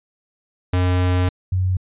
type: tone pair in turn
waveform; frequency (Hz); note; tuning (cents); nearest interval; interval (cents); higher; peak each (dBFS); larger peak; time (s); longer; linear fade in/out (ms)
square / sine; 90.5 / 92.72; F#2 / F#2; -38 / +4; unison; 42; second; -16; neither; 0.73-1.29 / 1.52-1.77; first; 5
effects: resampled to 8000 Hz